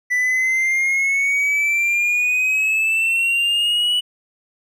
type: exponential sweep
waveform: triangle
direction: up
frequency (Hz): 1975.5 to 2960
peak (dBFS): -14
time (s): 0.1-4.01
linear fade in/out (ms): 20
effects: none